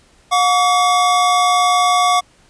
square tone pair together, 720 / 1138.6 Hz, F#5 / C#6, -47 / +46 cents, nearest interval minor sixth, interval 793 cents, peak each -15 dBFS, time 0.31-2.21 s, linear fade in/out 20 ms, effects pink hiss -52 dBFS RMS until 2.49 s + resampled to 22050 Hz

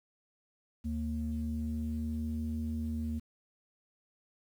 sine tone pair together, 76.8 / 230.1 Hz, D#2 / A#3, -22 / -22 cents, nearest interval octave + perfect fifth, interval 1900 cents, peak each -34 / -34 dBFS, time 0.84-3.2 s, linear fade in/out 20 ms, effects tanh soft clip ceiling -26 dBFS + 10-bit

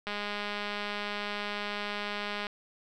click train, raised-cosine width 0.3 ms, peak -19 dBFS, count 495, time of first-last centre 0.07-2.468 s, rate 206 Hz, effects none

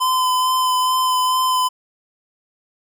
square tone with vibrato, 1020 Hz, C6, 44 cents flat, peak -16 dBFS, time 0-1.69 s, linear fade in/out 20 ms, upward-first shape sine, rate 2.3 Hz, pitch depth 13 cents each way, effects none

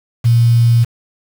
sine tone with quantisation, 117.5 Hz, A#2, 14 cents sharp, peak -7 dBFS, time 0.24-0.85 s, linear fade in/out 20 ms, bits 5, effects none

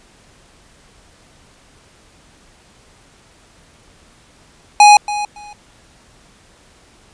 square tone with echo, 830.6 Hz, G#5, in tune, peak -4 dBFS, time 4.8-4.97 s, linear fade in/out 2 ms, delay 280 ms, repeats 2, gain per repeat -15 dB, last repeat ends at 5.53 s, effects pink hiss -49 dBFS RMS until 7.13 s + resampled to 22050 Hz

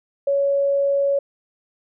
sine tone, 559 Hz, C#5, 14 cents sharp, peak -16 dBFS, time 0.27-1.19 s, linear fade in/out 5 ms, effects none

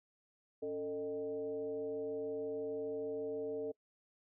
sine tone with frequency modulation, 446.8 Hz, A4, 27 cents sharp, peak -36 dBFS, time 0.62-3.72 s, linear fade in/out 10 ms, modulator 168 Hz, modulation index 0.68, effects noise-tail reverb RT60 0.1 s tail -25 dB re dry

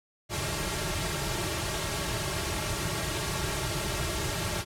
pink noise with comb filter, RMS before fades -31 dBFS, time 0.29-4.65 s, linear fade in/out 50 ms, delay 4 ms, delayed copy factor -0.85, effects low-pass 11000 Hz 12 dB/octave

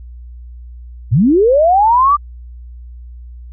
sine linear sweep, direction up, 92.5 to 1198 Hz, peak -7 dBFS, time 1.11-2.17 s, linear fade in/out 20 ms, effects added 60 Hz sine -30 dBFS peak until 3.52 s

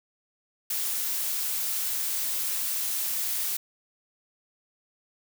blue noise, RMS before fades -29 dBFS, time 0.7-3.57 s, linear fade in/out 5 ms, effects none

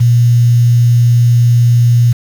sine tone with quantisation, 119.6 Hz, A#2, 45 cents sharp, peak -5 dBFS, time 0-2.13 s, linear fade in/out 10 ms, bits 5, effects none

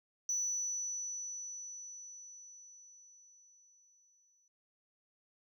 sine tone with exponential decay, 5950 Hz, F#8, 9 cents sharp, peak -30 dBFS, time 0.29-4.48 s, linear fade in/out 2 ms, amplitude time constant 910 ms, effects noise-tail reverb RT60 0.6 s tail -25 dB re dry + tanh soft clip ceiling -27 dBFS

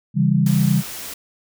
sine chord, C# diminished, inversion none, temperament just, 138.59 / 166.31 / 199.57 Hz, C#3 / E3 / G3, 0 / +16 / +31 cents, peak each -18 dBFS, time 0.14-0.83 s, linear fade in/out 50 ms
white noise, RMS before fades -32 dBFS, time 0.46-1.14 s, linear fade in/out 5 ms
effects none

